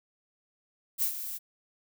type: noise with ADSR envelope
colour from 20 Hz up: violet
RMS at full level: -26 dBFS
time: 0.98-1.39 s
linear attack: 44 ms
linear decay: 94 ms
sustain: -11 dB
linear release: 32 ms
effects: none